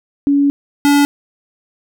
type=tone pair in turn; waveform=sine / square; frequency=282.9 / 286.2 Hz; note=C#4 / D4; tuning=+35 / -45 cents; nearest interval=unison; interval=20 cents; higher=second; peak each=-9 dBFS; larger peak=neither; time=0.27-0.5 / 0.85-1.05 s; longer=first; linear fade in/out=0 ms; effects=none